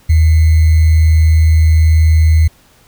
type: tone with sample-and-hold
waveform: sine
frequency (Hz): 79.5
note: D#2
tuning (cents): +38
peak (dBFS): -5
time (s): 0.09-2.48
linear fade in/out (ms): 10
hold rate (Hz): 2100
effects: pink hiss -48 dBFS RMS until 2.87 s